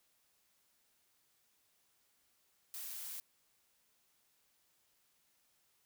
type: noise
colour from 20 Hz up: blue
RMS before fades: -45 dBFS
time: 2.74-3.2 s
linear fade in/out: 0 ms
effects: white hiss -75 dBFS RMS until 5.85 s